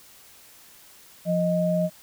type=tone pair together; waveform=sine; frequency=174.61 / 622.2 Hz; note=F3 / D#5; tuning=0 / 0 cents; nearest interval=octave + minor seventh; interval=2200 cents; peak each=-23 dBFS; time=1.25-1.9 s; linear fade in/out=50 ms; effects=white hiss -51 dBFS RMS until 2.02 s